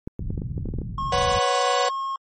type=clicks; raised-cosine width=3 ms; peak=-17 dBFS; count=11; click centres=0.075 / 0.194 / 0.305 / 0.378 / 0.419 / 0.579 / 0.657 / 0.688 / 0.739 / 0.787 / 0.817 s
type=low-pass noise; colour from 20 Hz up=white; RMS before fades=-30 dBFS; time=0.2-1.39 s; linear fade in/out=2 ms; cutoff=150 Hz; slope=24 dB/octave
type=tone; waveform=triangle; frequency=1081 Hz; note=C#6; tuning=44 cents flat; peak=-23 dBFS; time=0.98-2.16 s; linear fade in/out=2 ms
type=chord; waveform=sawtooth; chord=B suspended second; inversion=none; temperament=just; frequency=493.9 / 555.6 / 740.8 Hz; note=B4 / C#5 / F#5; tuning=0 / +4 / +2 cents; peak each=-21 / -21 / -19 dBFS; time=1.12-1.89 s; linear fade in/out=5 ms
effects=MP3 32 kbps